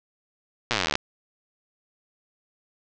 slowing click train, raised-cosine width 0.2 ms, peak -5 dBFS, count 23, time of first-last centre 0.71-0.954 s, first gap 8 ms, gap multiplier 1.03, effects low-pass 6000 Hz 12 dB/octave

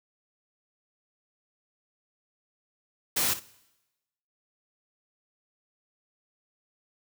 white noise with echo, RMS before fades -26 dBFS, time 3.16-3.34 s, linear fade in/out 10 ms, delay 58 ms, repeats 1, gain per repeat -13 dB, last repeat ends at 3.398 s, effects noise-tail reverb RT60 1.0 s tail -21 dB re dry

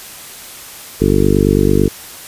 harmonic tone, 49 Hz, G1, in tune, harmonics 1 / 2 / 3 / 4 / 5 / 6 / 7 / 8 / 9, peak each -18 / -18 / -18 / -18 / -18 / -18 / -18 / -18 / -18 dBFS, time 1-1.89 s, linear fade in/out 20 ms, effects white hiss -33 dBFS RMS until 2.27 s + resampled to 32000 Hz

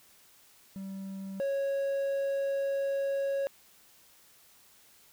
triangle tone pair in turn, 193.5 / 551.6 Hz, G3 / C#5, -22 / -9 cents, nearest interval octave + tritone, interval 1813 cents, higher second, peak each -35 / -26 dBFS, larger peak second, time 0.76-1.4 / 1.4-3.47 s, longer second, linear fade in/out 0 ms, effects white hiss -60 dBFS RMS until 5.12 s

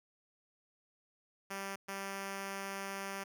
5% pulse tone bursts at uneven times, 196 Hz, G3, in tune, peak -28 dBFS, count 2, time 1.5-1.76 / 1.88-3.24 s, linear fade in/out 10 ms, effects none

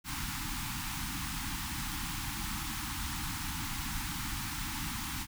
pink band-stop noise, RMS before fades -37 dBFS, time 0.04-5.27 s, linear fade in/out 50 ms, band 320 to 790 Hz, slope 96 dB/octave, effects none

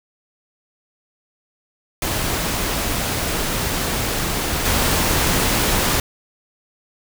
pink noise with level steps, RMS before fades -22 / -18 dBFS, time 2.02-6 s, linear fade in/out 2 ms, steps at 4.65 s, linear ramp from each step 5 ms, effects none

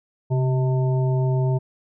harmonic tone with a mistuned harmonic, 128.3 Hz, C3, 34 cents flat, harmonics 1 / 3 / 5 / 7, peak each -18 / -28 / -32 / -35 dBFS, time 0.3-1.59 s, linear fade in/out 20 ms, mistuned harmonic 1, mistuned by +53 cents, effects none

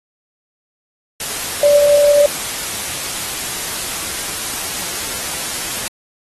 sine tone in noise, 581 Hz, D5, 19 cents flat, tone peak -8 dBFS, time 1.63-2.26 s, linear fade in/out 2 ms, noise white, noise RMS -23 dBFS, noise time 1.2-5.88 s, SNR +12 dB, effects AAC 32 kbps

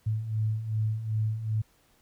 sine beating tone pair, 107.1 / 109.7 Hz, A2 / A2, -46 / -5 cents, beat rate 2.6 Hz, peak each -33 / -27 dBFS, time 0.06-1.62 s, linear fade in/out 10 ms, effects pink hiss -65 dBFS RMS until 2.01 s

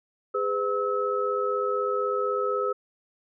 sine tone cluster, 410 / 506 / 1294 Hz, G#4 / B4 / E6, -22 / +42 / -32 cents, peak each -28 dBFS, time 0.34-2.73 s, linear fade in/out 10 ms, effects none

